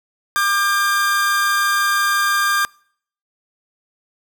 45% pulse tone pair together, 1193.5 / 1600 Hz, D6 / G6, +28 / +35 cents, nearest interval perfect fourth, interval 507 cents, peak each -18 dBFS, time 0.36-2.65 s, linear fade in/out 0 ms, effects noise-tail reverb RT60 0.6 s tail -26 dB re dry

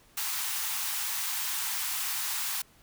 white high-pass noise, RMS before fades -32 dBFS, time 0.17-2.62 s, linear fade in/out 5 ms, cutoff 770 Hz, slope 96 dB/octave, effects pink hiss -60 dBFS RMS until 2.82 s

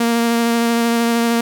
sawtooth tone with vibrato, 233.1 Hz, A#3, in tune, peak -10 dBFS, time 0-1.41 s, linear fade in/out 5 ms, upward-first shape triangle, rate 13 Hz, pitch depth 15 cents each way, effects none

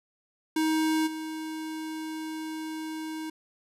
square tone with level steps, 315.4 Hz, D#4, 24 cents sharp, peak -24 / -34 dBFS, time 0.56-3.3 s, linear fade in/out 5 ms, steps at 1.06 s, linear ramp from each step 20 ms, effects resampled to 32000 Hz

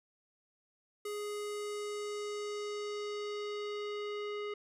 square tone with low-pass filter sweep, 415.3 Hz, G#4, in tune, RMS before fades -39 dBFS, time 1.05-4.54 s, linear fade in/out 5 ms, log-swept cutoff 12000 to 2800 Hz, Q 1.4, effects none

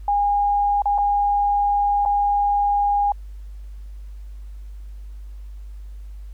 sine tone with dropouts, 815 Hz, G#5, 33 cents flat, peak -16 dBFS, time 0.08-3.12 s, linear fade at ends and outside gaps 2 ms, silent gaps 0.82-0.856 / 0.98-0.984 / 2.052-2.059 s, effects added 50 Hz sine -33 dBFS peak until 6.33 s + pink hiss -61 dBFS RMS until 6.33 s

